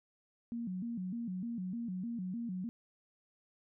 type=tone with vibrato; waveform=sine; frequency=207.6 Hz; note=G#3; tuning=in tune; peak=-36 dBFS; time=0.52-2.69 s; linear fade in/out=0 ms; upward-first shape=square; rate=3.3 Hz; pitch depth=210 cents each way; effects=none